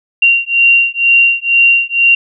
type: beating tone pair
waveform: sine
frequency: 2761 / 2763.1 Hz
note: F7 / F7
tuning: -20 / -19 cents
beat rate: 2.1 Hz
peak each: -10 dBFS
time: 0.22-2.15 s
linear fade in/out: 5 ms
effects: none